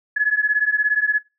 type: beating tone pair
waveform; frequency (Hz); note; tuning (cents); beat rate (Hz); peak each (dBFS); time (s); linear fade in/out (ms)
sine; 1693 / 1710; G#6 / A6; +33 / -50; 17; -19; 0.16-1.19; 10
effects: noise-tail reverb RT60 0.3 s tail -24 dB re dry